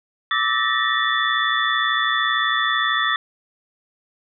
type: tone cluster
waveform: sine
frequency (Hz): 1166 / 1299 / 1783 / 1901 / 3478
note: D6 / E6 / A6 / A#6 / A7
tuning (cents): -13 / -26 / +22 / +33 / -21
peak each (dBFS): -24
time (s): 0.31-3.16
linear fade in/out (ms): 2
effects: none